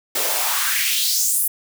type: noise with high-pass filter sweep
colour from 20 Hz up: white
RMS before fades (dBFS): -20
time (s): 0.15-1.48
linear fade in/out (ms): 5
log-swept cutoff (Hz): 370 to 12000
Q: 2.6
effects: none